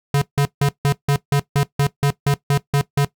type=tone bursts; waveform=square; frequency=141.9 Hz; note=C#3; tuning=41 cents sharp; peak=-14 dBFS; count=13; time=0.14-3.048 s; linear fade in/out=2 ms; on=76 ms; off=160 ms; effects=noise-tail reverb RT60 0.1 s tail -17 dB re dry